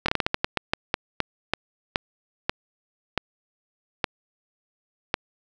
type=slowing click train; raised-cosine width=0.3 ms; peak=-5 dBFS; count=18; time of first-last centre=0.06-5.141 s; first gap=24 ms; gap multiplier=1.27; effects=none